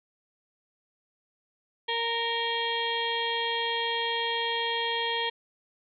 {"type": "harmonic tone with a mistuned harmonic", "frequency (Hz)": 463.9, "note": "A#4", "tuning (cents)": -8, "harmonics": [1, 2, 4, 5, 6, 7, 8, 9], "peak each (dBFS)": [-34, -32, -34, -38, -42, -31, -43, -43], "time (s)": [1.88, 5.3], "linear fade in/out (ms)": 10, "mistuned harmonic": 8, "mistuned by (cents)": -17, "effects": []}